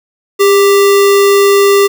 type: tone with sample-and-hold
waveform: sine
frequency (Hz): 400.8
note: G4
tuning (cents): +38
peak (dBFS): -4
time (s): 0.39-1.88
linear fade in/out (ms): 20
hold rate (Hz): 1575
effects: none